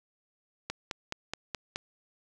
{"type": "click train", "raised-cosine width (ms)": 0.2, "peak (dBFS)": -16, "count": 6, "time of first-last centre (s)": [0.7, 1.759], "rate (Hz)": 4.72, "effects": []}